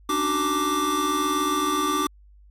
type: tone cluster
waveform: square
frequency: 282.4 / 301.2 / 375.8 / 1175 Hz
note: C#4 / D4 / F#4 / D6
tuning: +32 / +44 / +27 / +1 cents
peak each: -33 / -28 / -30 / -24 dBFS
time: 0.09-2.07 s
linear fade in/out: 5 ms
effects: added 50 Hz sine -48 dBFS peak until 2.5 s + MP3 64 kbps